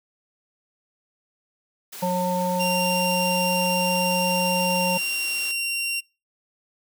white high-pass noise, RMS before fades -38 dBFS, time 1.92-5.52 s, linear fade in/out 10 ms, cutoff 210 Hz, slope 24 dB/octave
harmonic tone, 180.8 Hz, F#3, 40 cents flat, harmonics 1 / 3 / 5, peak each -25 / -25 / -25 dBFS, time 2.02-4.98 s, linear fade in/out 10 ms
sawtooth tone with pitch glide, 2776 to 2757 Hz, F7 to F7, -11 to -23 cents, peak -21 dBFS, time 2.59-6.01 s, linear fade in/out 20 ms, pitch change -12 cents, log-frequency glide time 4.68-5.27 s
effects noise-tail reverb RT60 0.3 s tail -25 dB re dry

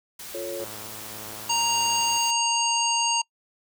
white noise, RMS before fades -39 dBFS, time 0.19-2.31 s, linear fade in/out 5 ms
sine chord, F augmented, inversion none, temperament equal, 349.2 / 440 / 554.4 Hz, F4 / A4 / C#5, 0 / 0 / 0 cents, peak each -35 / -37 / -32 dBFS, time 0.34-0.65 s, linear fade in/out 10 ms
5% pulse tone with tremolo, 107.7 Hz, A2, 37 cents flat, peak -29 dBFS, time 0.59-2.18 s, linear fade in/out 5 ms, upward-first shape sine, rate 1.8 Hz, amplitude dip 30%
harmonic tone, 932.3 Hz, A#5, in tune, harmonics 1 / 3 / 5 / 7 / 9, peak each -25 / -26 / -29 / -27 / -35 dBFS, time 1.49-3.22 s, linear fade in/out 10 ms
effects noise-tail reverb RT60 0.1 s tail -26 dB re dry

